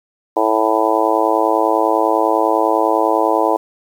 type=harmonic tone; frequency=110 Hz; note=A2; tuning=in tune; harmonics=3 / 4 / 5 / 6 / 7 / 8 / 9; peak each=-20 / -20 / -20 / -20 / -20 / -20 / -20 dBFS; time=0.36-3.57 s; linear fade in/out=10 ms; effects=7-bit